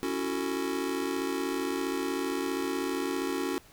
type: chord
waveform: square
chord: F# minor seventh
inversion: second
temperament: just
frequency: 277.5 / 333 / 370 / 444 Hz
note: C#4 / E4 / F#4 / A4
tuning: +2 / +18 / 0 / +16 cents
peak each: -34 / -37 / -34 / -39 dBFS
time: 0.03-3.58 s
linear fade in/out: 0 ms
effects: pink hiss -56 dBFS RMS until 3.72 s